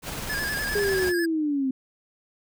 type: noise with tremolo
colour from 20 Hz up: pink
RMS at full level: -32 dBFS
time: 0.02-1.13 s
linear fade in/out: 50 ms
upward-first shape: square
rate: 20 Hz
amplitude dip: 25%
type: tone with vibrato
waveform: square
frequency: 1677 Hz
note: G#6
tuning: 16 cents sharp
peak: -28 dBFS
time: 0.29-1.26 s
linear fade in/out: 10 ms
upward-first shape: square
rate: 10 Hz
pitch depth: 49 cents each way
type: linear sweep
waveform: sine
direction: down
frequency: 415.3 to 257.5 Hz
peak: -22 dBFS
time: 0.75-1.71 s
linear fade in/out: 5 ms
effects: none